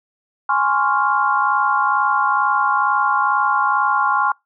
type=chord; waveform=sine; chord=Db major seventh; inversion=second; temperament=equal; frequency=830.6 / 1046.5 / 1108.7 / 1396.9 Hz; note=Ab5 / C6 / Db6 / F6; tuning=0 / 0 / 0 / 0 cents; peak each=-20 dBFS; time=0.49-4.32 s; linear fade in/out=5 ms; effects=noise-tail reverb RT60 0.2 s tail -26 dB re dry